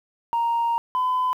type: tone pair in turn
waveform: sine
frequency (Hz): 932.3 / 1011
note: A#5 / B5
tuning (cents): 0 / +40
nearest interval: minor second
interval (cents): 140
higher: second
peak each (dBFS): -18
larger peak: neither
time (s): 0.33-0.78 / 0.95-1.33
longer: first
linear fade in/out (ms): 0
effects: tanh soft clip ceiling -17 dBFS + 9-bit